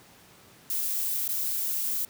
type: noise with dropouts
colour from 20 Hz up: violet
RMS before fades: -29 dBFS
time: 0.7-2.05 s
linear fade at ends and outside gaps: 2 ms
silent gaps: 1.279-1.289 s
effects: pink hiss -54 dBFS RMS until 2.09 s + high-pass 100 Hz 12 dB/octave